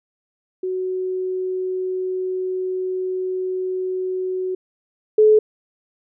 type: tone pair in turn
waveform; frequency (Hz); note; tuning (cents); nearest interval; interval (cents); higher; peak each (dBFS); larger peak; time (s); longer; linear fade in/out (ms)
sine; 371.3 / 429.5; F#4 / A4; +6 / -42; minor third; 252; second; -21 / -9; second; 0.63-4.55 / 5.18-5.39; first; 5
effects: none